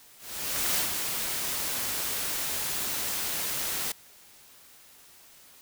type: noise with ADSR envelope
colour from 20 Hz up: white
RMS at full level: -26 dBFS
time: 0.18-3.92 s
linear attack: 580 ms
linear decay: 130 ms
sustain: -5 dB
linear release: 4 ms
effects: white hiss -54 dBFS RMS until 5.61 s